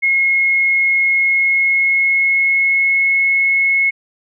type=tone with pitch glide; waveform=sine; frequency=2163 to 2181 Hz; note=C#7 to C#7; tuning=-43 to -29 cents; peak=-11 dBFS; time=0.02-3.91 s; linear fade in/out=20 ms; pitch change=+14 cents; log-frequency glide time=1.06-3.17 s; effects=none